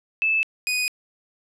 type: tone pair in turn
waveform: sine / sawtooth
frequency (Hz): 2623 / 2486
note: E7 / D#7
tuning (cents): -9 / -2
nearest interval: minor second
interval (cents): 93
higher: first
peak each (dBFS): -18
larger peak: neither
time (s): 0.22-0.43 / 0.67-0.88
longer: neither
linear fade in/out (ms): 0
effects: low-pass 12000 Hz 12 dB/octave